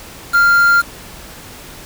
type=tone with quantisation; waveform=triangle; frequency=1396.9 Hz; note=F6; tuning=in tune; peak=-6 dBFS; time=0.33-0.82 s; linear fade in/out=20 ms; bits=4; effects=pink hiss -35 dBFS RMS until 1.85 s